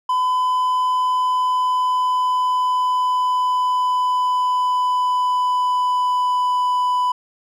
triangle tone with pitch glide, 1008 to 995.3 Hz, B5 to B5, +35 to +13 cents, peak -14 dBFS, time 0.09-7.12 s, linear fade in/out 5 ms, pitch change -22 cents, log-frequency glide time 0.85-6.67 s, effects none

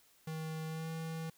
square tone with pitch glide, 158.8 to 161.95 Hz, D#3 to E3, +36 to -30 cents, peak -39 dBFS, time 0.27-1.3 s, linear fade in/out 5 ms, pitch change +34 cents, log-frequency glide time 0.67-0.89 s, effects white hiss -67 dBFS RMS until 1.37 s

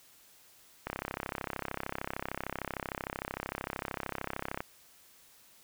click train, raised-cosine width 0.5 ms, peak -19 dBFS, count 125, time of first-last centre 0.87-4.605 s, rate 33.2 Hz, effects white hiss -60 dBFS RMS until 5.63 s

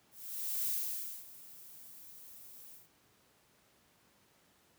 violet noise with ADSR envelope, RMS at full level -34 dBFS, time 0.11-2.89 s, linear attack 550 ms, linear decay 590 ms, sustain -19 dB, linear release 160 ms, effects pink hiss -68 dBFS RMS until 4.78 s + high-pass 100 Hz 12 dB/octave

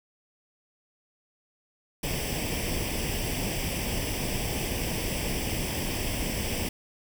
pink noise with comb filter, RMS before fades -30 dBFS, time 2.03-6.69 s, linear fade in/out 5 ms, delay 0.37 ms, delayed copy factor +0.75, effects none

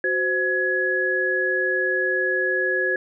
sine tone cluster, 371.1 / 518 / 1681 Hz, F#4 / C5 / G#6, +5 / -17 / +20 cents, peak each -26 / -27 / -21 dBFS, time 0.04-2.96 s, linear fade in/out 2 ms, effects none

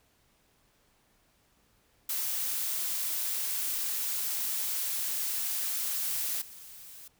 blue noise with level steps, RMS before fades -32 / -48 dBFS, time 2.09-7.08 s, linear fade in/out 5 ms, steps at 6.41 s, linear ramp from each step 10 ms, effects pink hiss -68 dBFS RMS until 7.19 s

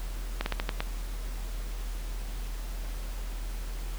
slowing click train, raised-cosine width 0.3 ms, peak -13 dBFS, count 6, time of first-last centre 0.41-0.805 s, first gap 51 ms, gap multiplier 1.22, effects added 41 Hz sine -32 dBFS peak until 3.98 s + pink hiss -46 dBFS RMS until 3.98 s

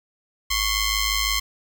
10% pulse ring-modulated tone, 1053 Hz, C6, 11 cents sharp, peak -9 dBFS, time 0.5-1.4 s, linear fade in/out 10 ms, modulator 1000 Hz, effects none

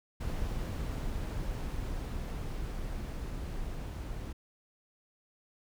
brown noise with level ramp, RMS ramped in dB -34 to -39 dBFS, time 0.2-4.33 s, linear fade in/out 10 ms, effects none

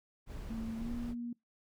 brown noise, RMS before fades -43 dBFS, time 0.26-1.15 s, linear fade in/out 50 ms
sine tone with pitch glide, 225.3 to 238.4 Hz, A3 to A#3, +41 to +39 cents, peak -37 dBFS, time 0.5-1.33 s, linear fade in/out 5 ms, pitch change +98 cents, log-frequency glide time 0.77-0.92 s
effects noise-tail reverb RT60 0.2 s tail -25 dB re dry

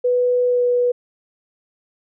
sine tone with pitch glide, 493.9 to 489.6 Hz, B4 to B4, 0 to -15 cents, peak -14 dBFS, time 0.04-0.92 s, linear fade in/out 10 ms, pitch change -15 cents, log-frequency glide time 0.47-0.63 s, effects none

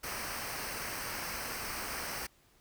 pink noise with comb filter, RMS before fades -39 dBFS, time 0.03-2.27 s, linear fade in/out 10 ms, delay 0.28 ms, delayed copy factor -0.65, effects pink hiss -66 dBFS RMS until 2.6 s

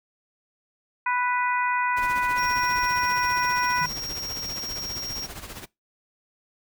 harmonic tone, 493.9 Hz, B4, in tune, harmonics 2 / 3 / 4 / 5, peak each -24 / -28 / -30 / -32 dBFS, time 1.06-3.86 s, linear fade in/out 5 ms
pink noise with tremolo, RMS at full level -36 dBFS, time 1.96-5.66 s, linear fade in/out 20 ms, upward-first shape sine, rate 15 Hz, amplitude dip 65%
square tone, 5588 Hz, F8, in tune, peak -31 dBFS, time 2.37-5.27 s, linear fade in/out 20 ms
sine tone with exponential decay, 157 Hz, D#3, 16 cents sharp, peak -30 dBFS, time 3.81-4.07 s, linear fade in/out 5 ms, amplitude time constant 55 ms
effects noise-tail reverb RT60 0.2 s tail -23 dB re dry

